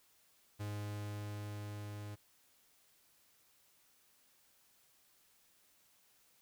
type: tone with level ramp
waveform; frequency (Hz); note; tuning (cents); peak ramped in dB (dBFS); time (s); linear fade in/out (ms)
45% pulse; 103.83; G#2; 0; -39 to -44; 0.59-2.16; 20
effects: white hiss -70 dBFS RMS until 6.41 s